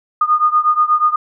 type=beating tone pair; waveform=sine; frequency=1223 / 1231.3 Hz; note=D#6 / D#6; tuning=-30 / -18 cents; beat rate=8.3 Hz; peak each=-13 / -15 dBFS; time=0.21-1.16 s; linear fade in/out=5 ms; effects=none